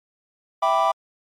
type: chord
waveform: triangle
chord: E minor seventh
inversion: none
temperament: equal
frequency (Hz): 659.3 / 784 / 987.8 / 1174.7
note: E5 / G5 / B5 / D6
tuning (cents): 0 / 0 / 0 / 0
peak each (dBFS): -20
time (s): 0.62-0.92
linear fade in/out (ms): 10
effects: tanh soft clip ceiling -7 dBFS + MP3 96 kbps